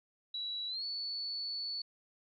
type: tone with pitch glide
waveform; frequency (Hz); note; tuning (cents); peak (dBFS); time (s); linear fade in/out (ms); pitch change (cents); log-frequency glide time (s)
sine; 3916 to 4447; B7 to C#8; -15 to +5; -36; 0.34-1.82; 5; +220; 0.68-0.85
effects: none